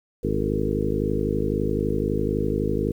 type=harmonic tone with a mistuned harmonic; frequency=51.91 Hz; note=G#1; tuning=in tune; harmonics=1 / 2 / 3 / 4 / 5 / 6 / 7 / 8 / 9; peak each=-30 / -30 / -30 / -30 / -30 / -30 / -30 / -30 / -30 dBFS; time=0.23-2.92 s; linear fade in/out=10 ms; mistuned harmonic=8; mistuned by=+42 cents; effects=9-bit